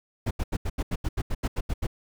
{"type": "noise bursts", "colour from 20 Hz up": "brown", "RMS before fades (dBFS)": -26, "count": 13, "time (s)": [0.26, 1.869], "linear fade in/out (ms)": 10, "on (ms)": 49, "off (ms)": 81, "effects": []}